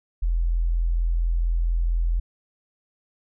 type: tone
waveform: sine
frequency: 42.18 Hz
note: E1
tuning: 41 cents sharp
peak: -19 dBFS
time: 0.22-2.2 s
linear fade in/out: 10 ms
effects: none